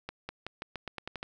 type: accelerating click train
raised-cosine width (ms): 0.3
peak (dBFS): -21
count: 10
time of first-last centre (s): 0.09-1.229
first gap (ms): 200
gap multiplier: 0.88
effects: none